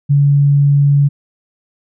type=tone; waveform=sine; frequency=142.3 Hz; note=C#3; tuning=46 cents sharp; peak=-7 dBFS; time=0.09-1.09 s; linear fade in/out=20 ms; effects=none